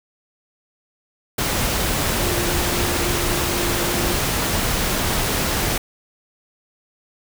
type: tone in noise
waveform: sine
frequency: 349.2 Hz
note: F4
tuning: in tune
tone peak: -27 dBFS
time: 2.19-4.16 s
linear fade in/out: 5 ms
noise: pink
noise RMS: -21 dBFS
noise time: 1.38-5.78 s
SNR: -9 dB
effects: none